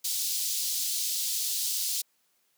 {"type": "high-pass noise", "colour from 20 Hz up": "pink", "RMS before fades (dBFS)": -30, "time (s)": [0.04, 2.02], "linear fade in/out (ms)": 10, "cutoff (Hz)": 4000, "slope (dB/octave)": 24, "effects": ["white hiss -71 dBFS RMS until 2.57 s", "high-pass 150 Hz 12 dB/octave"]}